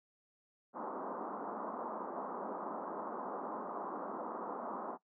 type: band-pass noise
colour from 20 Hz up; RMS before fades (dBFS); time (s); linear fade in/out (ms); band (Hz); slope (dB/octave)
white; -42; 0.73-4.98; 50; 200 to 1200; 48
effects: noise-tail reverb RT60 0.1 s tail -17 dB re dry